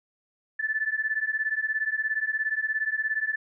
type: beating tone pair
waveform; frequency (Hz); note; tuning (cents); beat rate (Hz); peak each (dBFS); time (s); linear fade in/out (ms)
sine; 1741 / 1758; A6 / A6; -19 / -2; 17; -28; 0.59-3.36; 10
effects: none